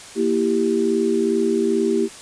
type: chord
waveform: sine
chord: E diminished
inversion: second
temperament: equal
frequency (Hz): 233.1 / 329.6 / 392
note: Bb3 / E4 / G4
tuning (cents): 0 / 0 / 0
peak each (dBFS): -22 / -22 / -19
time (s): 0.15-2.09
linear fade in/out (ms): 50
effects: white hiss -39 dBFS RMS until 2.21 s + resampled to 22050 Hz